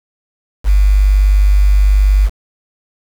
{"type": "tone with quantisation", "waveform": "sine", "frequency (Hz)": 49.49, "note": "G1", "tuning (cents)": 17, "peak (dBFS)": -6, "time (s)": [0.64, 2.3], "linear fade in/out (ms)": 50, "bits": 5, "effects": []}